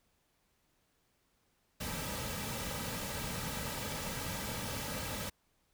pink noise with comb filter, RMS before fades -39 dBFS, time 1.8-5.3 s, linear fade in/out 10 ms, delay 2.8 ms, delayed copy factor -0.6, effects pink hiss -75 dBFS RMS until 5.73 s

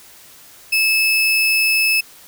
35% pulse tone, 2608 Hz, E7, 19 cents flat, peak -12 dBFS, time 0.72-2.01 s, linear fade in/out 10 ms, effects white hiss -44 dBFS RMS until 2.27 s

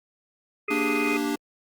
harmonic tone, 415.3 Hz, G#4, in tune, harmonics 1 / 3 / 5 / 6, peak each -30 / -33 / -32 / -28 dBFS, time 0.68-1.17 s, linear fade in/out 5 ms
square chord, G minor, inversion first, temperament equal, 233.1 / 293.7 / 392 Hz, Bb3 / D4 / G4, 0 / 0 / 0 cents, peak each -32 / -27 / -32 dBFS, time 0.7-1.36 s, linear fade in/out 10 ms
effects Opus 32 kbps

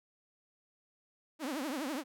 sawtooth tone with vibrato, 283.8 Hz, C#4, 41 cents sharp, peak -31 dBFS, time 1.39-2.04 s, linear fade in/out 50 ms, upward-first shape triangle, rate 12 Hz, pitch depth 270 cents each way, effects none

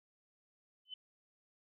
sine tone with exponential growth, 3030 Hz, F#7, 40 cents sharp, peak -39 dBFS, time 0.85-0.94 s, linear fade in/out 5 ms, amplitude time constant 18 ms, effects none

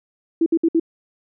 sine tone bursts, 329.6 Hz, E4, in tune, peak -13 dBFS, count 4, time 0.41-0.798 s, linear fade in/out 5 ms, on 52 ms, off 60 ms, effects none

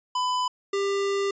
square tone pair in turn, 1001 / 397.2 Hz, B5 / G4, +23 / +23 cents, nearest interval octave + major third, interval 1600 cents, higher first, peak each -24 dBFS, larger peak neither, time 0.15-0.48 / 0.73-1.31 s, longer second, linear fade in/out 5 ms, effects resampled to 16000 Hz

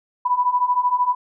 sine beating tone pair, 980 / 993 Hz, B5 / B5, -14 / +9 cents, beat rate 13 Hz, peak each -21 / -18 dBFS, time 0.25-1.15 s, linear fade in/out 10 ms, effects none

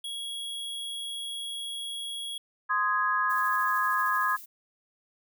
square tone, 3322 Hz, G#7, in tune, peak -34 dBFS, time 0.04-2.38 s, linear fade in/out 5 ms
sine chord, Ab major, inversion first, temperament just, 1038.3 / 1245.9 / 1661.2 Hz, C6 / Eb6 / Ab6, -14 / +2 / 0 cents, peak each -28 dBFS, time 2.69-4.37 s, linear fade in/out 20 ms
violet noise with tremolo, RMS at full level -43 dBFS, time 3.29-4.46 s, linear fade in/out 20 ms, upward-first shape sine, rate 13 Hz, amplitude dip 35%
effects none

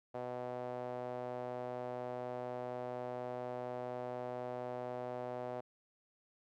sawtooth tone with band-pass filter, 124.2 Hz, B2, 10 cents sharp, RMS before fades -42 dBFS, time 0.14-5.61 s, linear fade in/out 10 ms, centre 630 Hz, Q 2.7, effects none

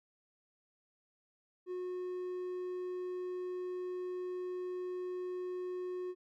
triangle tone, 363.4 Hz, F#4, 31 cents flat, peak -35 dBFS, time 1.66-6.15 s, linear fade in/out 50 ms, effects none

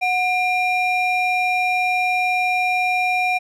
triangle ring-modulated tone, 1563 Hz, G6, 6 cents flat, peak -12 dBFS, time 0.01-3.39 s, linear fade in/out 20 ms, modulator 830 Hz, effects none

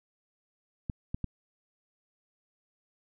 clicks, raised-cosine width 5 ms, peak -20 dBFS, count 3, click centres 0.898 / 1.145 / 1.243 s, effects none

